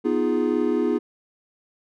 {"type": "chord", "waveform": "triangle", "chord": "F half-diminished seventh", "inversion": "second", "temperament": "equal", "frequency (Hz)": [246.9, 311.1, 349.2, 415.3], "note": ["Cb4", "Eb4", "F4", "Ab4"], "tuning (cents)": [0, 0, 0, 0], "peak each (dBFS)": -23, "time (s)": [0.04, 0.99], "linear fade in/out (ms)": 20, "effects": []}